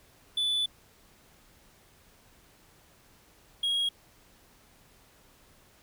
triangle tone pair in turn, 3478 / 3289 Hz, A7 / G#7, -21 / -18 cents, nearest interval minor second, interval 97 cents, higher first, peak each -24 dBFS, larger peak neither, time 0.37-0.66 / 3.63-3.89 s, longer first, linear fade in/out 5 ms, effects pink hiss -60 dBFS RMS until 5.82 s

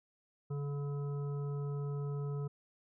harmonic tone, 142.9 Hz, D3, 47 cents flat, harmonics 1 / 3 / 5 / 7 / 9, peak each -35 / -44 / -58 / -58 / -55 dBFS, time 0.5-2.48 s, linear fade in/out 10 ms, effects none

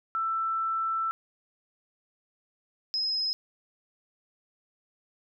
sine tone pair in turn, 1330 / 5106 Hz, E6 / D#8, +15 / +44 cents, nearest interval octave + major seventh, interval 2329 cents, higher second, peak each -26 dBFS, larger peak neither, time 0.15-1.11 / 2.94-3.33 s, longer first, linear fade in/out 0 ms, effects none

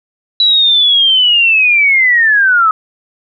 sine linear sweep, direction down, 3951 to 1262 Hz, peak -6 dBFS, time 0.4-2.71 s, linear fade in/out 2 ms, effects none

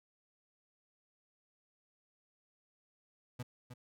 35% pulse tone with echo, 123.7 Hz, B2, 3 cents sharp, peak -37 dBFS, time 3.39-3.43 s, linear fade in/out 10 ms, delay 310 ms, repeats 1, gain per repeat -8 dB, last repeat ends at 3.74 s, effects none

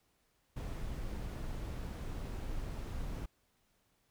brown noise, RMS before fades -40 dBFS, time 0.56-3.26 s, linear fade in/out 10 ms, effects pink hiss -75 dBFS RMS until 4.1 s

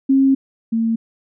sine tone pair in turn, 269.6 / 226.7 Hz, C#4 / A#3, -48 / -48 cents, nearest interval minor third, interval 300 cents, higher first, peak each -10 / -15 dBFS, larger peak first, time 0.09-0.35 / 0.72-0.96 s, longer first, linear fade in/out 10 ms, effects none

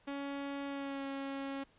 sawtooth tone with pitch glide, 280 to 274.2 Hz, C#4 to C#4, +18 to -19 cents, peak -34 dBFS, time 0.07-1.64 s, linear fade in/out 10 ms, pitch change -37 cents, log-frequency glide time 0.66-1.06 s, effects pink hiss -67 dBFS RMS until 1.78 s + resampled to 8000 Hz

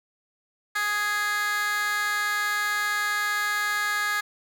15% pulse tone with high-pass filter, 415.3 Hz, G#4, in tune, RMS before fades -26 dBFS, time 0.75-4.21 s, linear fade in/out 10 ms, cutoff 1600 Hz, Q 2.4, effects none

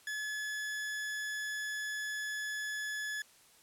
40% pulse tone, 1710 Hz, A6, 50 cents flat, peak -35 dBFS, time 0.07-3.22 s, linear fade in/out 2 ms, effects white hiss -62 dBFS RMS until 3.62 s + low-pass 12000 Hz 12 dB/octave

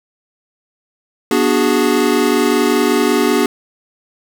square chord, G# half-diminished seventh, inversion first, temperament equal with one note detuned, 243.3 / 293.7 / 370 / 415.3 Hz, B3 / D4 / F#4 / G#4, -26 / 0 / 0 / 0 cents, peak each -18 dBFS, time 1.31-3.46 s, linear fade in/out 2 ms, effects none

